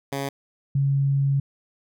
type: tone pair in turn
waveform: 10% pulse / sine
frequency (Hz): 138.59 / 138.59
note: C#3 / C#3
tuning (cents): 0 / 0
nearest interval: unison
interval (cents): 0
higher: neither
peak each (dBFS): -18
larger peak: neither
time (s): 0.12-0.29 / 0.75-1.4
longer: second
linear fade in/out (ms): 5
effects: none